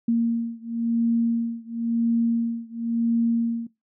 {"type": "beating tone pair", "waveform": "sine", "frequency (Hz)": [231.4, 232.36], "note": ["A#3", "A#3"], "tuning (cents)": [-13, -5], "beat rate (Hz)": 0.96, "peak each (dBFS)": [-23, -24], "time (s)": [0.08, 3.67], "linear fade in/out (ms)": 5, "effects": ["noise-tail reverb RT60 0.2 s tail -20 dB re dry"]}